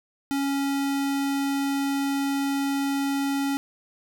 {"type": "tone", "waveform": "square", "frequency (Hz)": 277.5, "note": "C#4", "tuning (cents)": 2, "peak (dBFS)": -24, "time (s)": [0.31, 3.57], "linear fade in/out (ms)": 0, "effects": []}